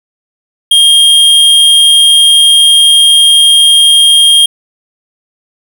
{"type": "tone", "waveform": "square", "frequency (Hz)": 3226, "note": "G7", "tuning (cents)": 49, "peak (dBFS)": -3, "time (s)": [0.71, 4.46], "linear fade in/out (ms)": 5, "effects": []}